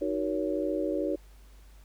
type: chord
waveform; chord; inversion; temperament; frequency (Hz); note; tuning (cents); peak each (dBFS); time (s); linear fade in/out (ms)
sine; D# minor seventh; none; just; 311.1 / 373.4 / 466.7 / 560; D#4 / F#4 / A#4 / C#5; 0 / +16 / +2 / +18; -31 / -33 / -35 / -32; 0.01-1.16; 10
effects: added 50 Hz sine -50 dBFS peak until 1.84 s + pink hiss -62 dBFS RMS until 1.84 s